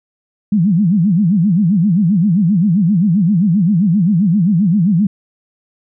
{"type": "tone with vibrato", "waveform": "sine", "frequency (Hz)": 186.3, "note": "F#3", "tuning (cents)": 12, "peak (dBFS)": -9, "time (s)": [0.52, 5.07], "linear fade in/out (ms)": 5, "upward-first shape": "sine", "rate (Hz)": 7.6, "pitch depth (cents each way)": 260, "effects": []}